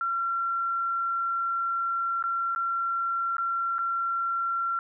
sine tone with dropouts, 1365 Hz, F6, 40 cents flat, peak -25 dBFS, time 0.01-4.79 s, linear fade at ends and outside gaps 1 ms, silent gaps 2.226-2.239 / 2.549-2.56 / 3.368-3.382 / 3.783-3.79 s, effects none

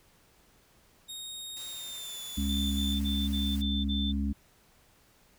sawtooth tone with pitch glide, 3729 to 3479 Hz, A#7 to A7, 0 to -20 cents, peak -36 dBFS, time 1.08-2.95 s, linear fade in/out 20 ms, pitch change -120 cents, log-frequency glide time 1.67-2.22 s
white noise, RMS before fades -48 dBFS, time 1.56-3.62 s, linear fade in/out 10 ms
harmonic tone, 69.5 Hz, C#2, 5 cents sharp, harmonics 1 / 3 / 4, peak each -30 / -31 / -36 dBFS, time 2.37-4.33 s, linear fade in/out 10 ms
sine tone bursts, 3545 Hz, A7, 12 cents sharp, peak -33 dBFS, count 6, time 2.48-4.125 s, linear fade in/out 20 ms, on 240 ms, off 41 ms
effects pink hiss -63 dBFS RMS until 5.38 s

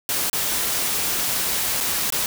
white noise with dropouts, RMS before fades -23 dBFS, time 0.09-2.26 s, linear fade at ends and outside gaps 1 ms, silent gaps 0.298-0.33 / 1.804-1.808 / 2.103-2.123 s, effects none

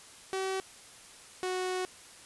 sawtooth tone pair in turn, 381.5 / 368.7 Hz, G4 / F#4, -47 / -6 cents, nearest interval minor second, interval 59 cents, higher first, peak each -27 dBFS, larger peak neither, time 0.33-0.6 / 1.43-1.85 s, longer second, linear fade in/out 0 ms, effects white hiss -52 dBFS RMS until 2.25 s + resampled to 24000 Hz

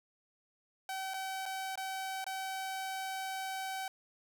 sawtooth tone with dropouts, 765 Hz, G5, 42 cents flat, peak -33 dBFS, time 0.89-3.88 s, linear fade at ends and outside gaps 2 ms, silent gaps 1.137-1.141 / 1.456-1.461 / 1.756-1.775 / 2.243-2.265 s, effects none

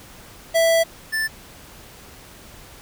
square tone pair in turn, 660 / 1762 Hz, E5 / A6, +2 / +2 cents, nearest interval octave + perfect fourth, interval 1700 cents, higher second, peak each -15 / -21 dBFS, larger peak first, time 0.54-0.84 / 1.12-1.28 s, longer first, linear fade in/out 20 ms, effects pink hiss -44 dBFS RMS until 2.81 s

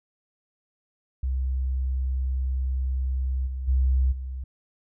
sine tone with level steps, 65 Hz, C2, 11 cents flat, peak -23 / -28 / -18 / -30 dBFS, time 1.23-4.44 s, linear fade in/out 5 ms, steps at 3.46 / 3.67 / 4.11 s, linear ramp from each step 20 ms, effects none

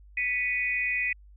sine tone cluster, 1976 / 2228 / 2482 Hz, B6 / C#7 / D#7, 0 / +8 / -5 cents, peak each -29 / -34 / -28 dBFS, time 0.17-1.13 s, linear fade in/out 5 ms, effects added 50 Hz sine -49 dBFS peak until 1.36 s

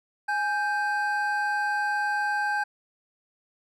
triangle tone pair together, 830.6 / 1568 Hz, G#5 / G6, 0 / 0 cents, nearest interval major seventh, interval 1100 cents, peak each -25 dBFS, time 0.28-2.64 s, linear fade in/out 10 ms, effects none

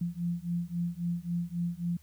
sine beating tone pair, 170.8 / 174.5 Hz, F3 / F3, -38 / -1 cents, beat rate 3.7 Hz, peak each -33 / -33 dBFS, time 0.01-1.97 s, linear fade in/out 5 ms, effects added 77 Hz sine -56 dBFS peak until 2.02 s + white hiss -65 dBFS RMS until 2.02 s

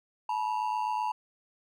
triangle ring-modulated tone, 918 Hz, A#5, 27 cents flat, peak -23 dBFS, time 0.29-1.12 s, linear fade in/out 5 ms, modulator 53.9 Hz, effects none

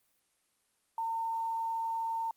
sine tone with quantisation, 908 Hz, A#5, 46 cents flat, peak -31 dBFS, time 0.98-2.31 s, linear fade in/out 2 ms, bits 10, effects white hiss -74 dBFS RMS until 2.36 s + Opus 32 kbps

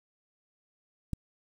click, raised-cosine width 5 ms, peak -19 dBFS, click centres 1.133 s, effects 8-bit

